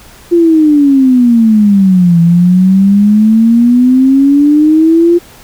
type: exponential two-way sweep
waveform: sine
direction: down then up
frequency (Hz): 349.3 to 167.2 to 349.3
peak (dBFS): -3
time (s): 0.31-5.19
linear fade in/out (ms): 20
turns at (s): 2.2
effects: pink hiss -37 dBFS RMS until 5.43 s